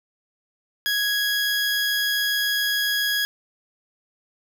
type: tone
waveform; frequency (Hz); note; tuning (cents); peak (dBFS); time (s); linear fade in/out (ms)
20% pulse; 1661.2; G#6; 0; -16; 0.86-3.25; 0
effects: none